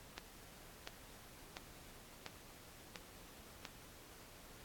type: click train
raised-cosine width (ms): 0.2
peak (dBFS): -27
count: 6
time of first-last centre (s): 0.18-3.652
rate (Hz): 1.44
effects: pink hiss -58 dBFS RMS until 4.64 s + AAC 64 kbps